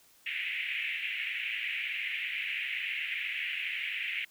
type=band-pass noise; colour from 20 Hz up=pink; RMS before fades=-35 dBFS; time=0.26-4.25 s; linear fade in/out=5 ms; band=2000 to 2800 Hz; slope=48 dB/octave; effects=white hiss -62 dBFS RMS until 4.3 s